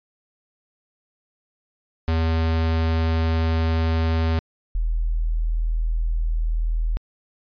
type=tone pair in turn; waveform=square / sine; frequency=81.3 / 40.47 Hz; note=E2 / E1; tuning=-23 / -31 cents; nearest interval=octave; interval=1208 cents; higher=first; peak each=-19 dBFS; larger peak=neither; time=2.08-4.39 / 4.75-6.97 s; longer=first; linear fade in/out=0 ms; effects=resampled to 11025 Hz